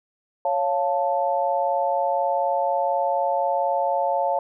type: chord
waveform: sine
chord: Db augmented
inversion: none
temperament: equal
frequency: 554.4 / 698.5 / 880 Hz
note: Db5 / F5 / A5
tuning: 0 / 0 / 0 cents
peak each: -24 dBFS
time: 0.45-4.39 s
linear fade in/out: 2 ms
effects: none